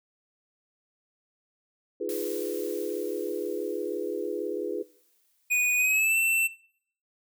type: chord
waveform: sine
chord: F half-diminished seventh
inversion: third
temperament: equal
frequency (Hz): 311.1 / 349.2 / 415.3 / 493.9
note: Eb4 / F4 / Ab4 / Cb5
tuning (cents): 0 / 0 / 0 / 0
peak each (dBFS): -38 / -34 / -32 / -34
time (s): 2-4.83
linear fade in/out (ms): 10
type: noise with exponential decay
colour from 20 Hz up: blue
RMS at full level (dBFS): -38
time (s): 2.09-6.28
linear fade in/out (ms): 1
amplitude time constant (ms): 910
type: tone with pitch glide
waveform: square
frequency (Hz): 2472 to 2680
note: D#7 to E7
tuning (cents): -12 to +28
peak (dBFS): -22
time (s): 5.5-6.48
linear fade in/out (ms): 20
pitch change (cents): +140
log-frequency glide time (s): 5.77-6.17
effects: noise-tail reverb RT60 0.6 s tail -21 dB re dry